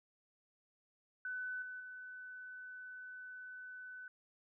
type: tone with level steps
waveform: sine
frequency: 1503 Hz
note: F#6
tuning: 27 cents sharp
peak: -39 / -44 / -47 dBFS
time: 1.25-4.08 s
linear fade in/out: 2 ms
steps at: 1.62 / 1.8 s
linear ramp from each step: 2 ms
effects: none

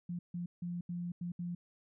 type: tone bursts at uneven times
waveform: sine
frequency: 174.61 Hz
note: F3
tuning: in tune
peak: -36 dBFS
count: 6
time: 0.09-0.19 / 0.34-0.46 / 0.62-0.81 / 0.89-1.12 / 1.21-1.32 / 1.39-1.55 s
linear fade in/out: 5 ms
effects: none

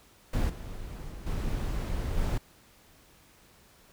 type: noise with level steps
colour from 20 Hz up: brown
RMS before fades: -27 / -39 / -41 / -31 / -28 dBFS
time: 0.33-2.38 s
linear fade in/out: 5 ms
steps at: 0.49 / 1.09 / 1.26 / 2.17 s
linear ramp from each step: 10 ms
effects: pink hiss -59 dBFS RMS until 3.92 s

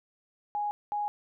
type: tone pair in turn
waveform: sine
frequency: 829 / 829 Hz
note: G#5 / G#5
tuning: -3 / -3 cents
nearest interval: unison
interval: 0 cents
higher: neither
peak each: -28 dBFS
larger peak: neither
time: 0.55-0.71 / 0.92-1.08 s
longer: neither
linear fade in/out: 0 ms
effects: none

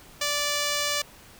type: tone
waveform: 5% pulse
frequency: 584 Hz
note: D5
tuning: 10 cents flat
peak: -13 dBFS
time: 0.21-1.02 s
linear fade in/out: 5 ms
effects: pink hiss -50 dBFS RMS until 1.39 s

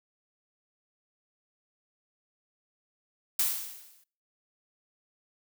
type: noise with exponential decay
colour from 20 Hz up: blue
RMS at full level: -24 dBFS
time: 3.39-4.04 s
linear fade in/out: 5 ms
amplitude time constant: 140 ms
effects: noise-tail reverb RT60 0.5 s tail -25 dB re dry

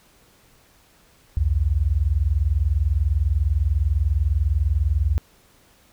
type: tone pair together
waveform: sine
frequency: 62.9 / 82.91 Hz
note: B1 / E2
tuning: +32 / +11 cents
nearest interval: perfect fourth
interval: 479 cents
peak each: -20 dBFS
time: 1.37-5.18 s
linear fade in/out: 0 ms
effects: pink hiss -56 dBFS RMS until 5.92 s

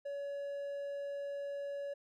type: tone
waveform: triangle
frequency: 565 Hz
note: C#5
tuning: 33 cents sharp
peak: -36 dBFS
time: 0.05-1.94 s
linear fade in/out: 10 ms
effects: none

